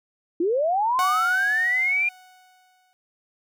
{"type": "linear sweep", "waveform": "sine", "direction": "up", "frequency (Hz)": [318.5, 2426], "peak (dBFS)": -19, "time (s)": [0.4, 2.09], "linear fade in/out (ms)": 5}
{"type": "tone with exponential decay", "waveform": "sawtooth", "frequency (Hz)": 740, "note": "F#5", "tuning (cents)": 0, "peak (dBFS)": -19, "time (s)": [0.99, 2.93], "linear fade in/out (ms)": 0, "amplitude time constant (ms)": 420}
{"effects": []}